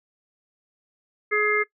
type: harmonic tone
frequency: 421.2 Hz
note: G#4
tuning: 24 cents sharp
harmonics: 1 / 3 / 4 / 5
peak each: -24 / -27 / -27 / -23 dBFS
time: 1.31-1.64 s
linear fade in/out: 20 ms
effects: noise-tail reverb RT60 0.1 s tail -20 dB re dry